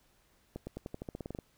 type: accelerating click train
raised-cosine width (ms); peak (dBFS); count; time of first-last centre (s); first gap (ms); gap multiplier
2; -26; 13; 0.56-1.388; 110; 0.91
effects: pink hiss -69 dBFS RMS until 1.57 s